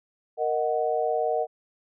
sine chord, D# minor, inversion second, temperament equal, 466.2 / 622.3 / 740 Hz, A#4 / D#5 / F#5, 0 / 0 / 0 cents, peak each -27 dBFS, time 0.37-1.47 s, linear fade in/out 50 ms, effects none

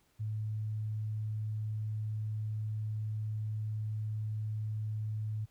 sine tone, 107.8 Hz, A2, 35 cents flat, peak -33 dBFS, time 0.19-5.46 s, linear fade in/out 20 ms, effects pink hiss -71 dBFS RMS until 5.5 s

